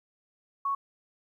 sine tone, 1108.7 Hz, C#6, in tune, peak -26 dBFS, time 0.65-0.75 s, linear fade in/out 5 ms, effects 11-bit

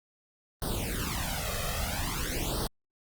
pink noise with flanger, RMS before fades -32 dBFS, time 0.62-2.67 s, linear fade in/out 2 ms, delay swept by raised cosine 0.21 to 1.61 ms, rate 0.5 Hz, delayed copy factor +1, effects Opus 32 kbps

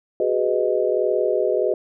sine chord, G# minor seventh, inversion third, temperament just, 373.8 / 415.3 / 498.4 / 623 Hz, F#4 / G#4 / B4 / D#5, +18 / 0 / +16 / +2 cents, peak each -23 dBFS, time 0.2-1.74 s, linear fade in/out 2 ms, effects none

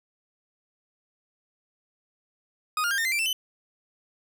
40% pulse tone with pitch steps, 1244.5 / 1413.1 / 1604.6 / 1822.1 / 2069 / 2349 / 2668 / 3029 Hz, D#6 / F6 / G6 / A#6 / C7 / D7 / E7 / F#7, 0 / +20 / +40 / -40 / -20 / 0 / +20 / +40 cents, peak -23 dBFS, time 2.77-3.33 s, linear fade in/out 2 ms, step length 70 ms, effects none

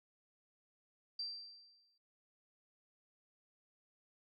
sine tone with exponential decay, 4699 Hz, D8, in tune, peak -37 dBFS, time 1.19-1.98 s, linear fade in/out 5 ms, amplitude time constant 170 ms, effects none

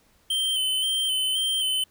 square tone with vibrato, 3092 Hz, G7, 24 cents flat, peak -23 dBFS, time 0.3-1.84 s, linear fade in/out 5 ms, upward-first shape square, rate 1.9 Hz, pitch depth 27 cents each way, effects pink hiss -62 dBFS RMS until 1.9 s

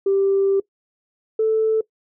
sine tone pair in turn, 392 / 440 Hz, G4 / A4, 0 / 0 cents, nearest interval major second, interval 200 cents, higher second, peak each -14 dBFS, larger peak neither, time 0.06-0.6 / 1.39-1.81 s, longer first, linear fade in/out 5 ms, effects noise-tail reverb RT60 0.1 s tail -21 dB re dry + tanh soft clip ceiling -10 dBFS

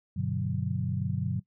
sine chord, G major seventh, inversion none, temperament equal, 98 / 123.47 / 146.83 / 185 Hz, G2 / B2 / D3 / F#3, 0 / 0 / 0 / 0 cents, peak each -33 dBFS, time 0.16-1.4 s, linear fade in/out 10 ms, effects noise-tail reverb RT60 0.1 s tail -18 dB re dry

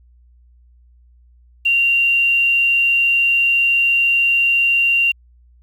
sine tone with quantisation, 2767 Hz, F7, 17 cents flat, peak -12 dBFS, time 1.65-5.12 s, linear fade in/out 10 ms, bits 7, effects added 60 Hz sine -47 dBFS peak until 5.62 s

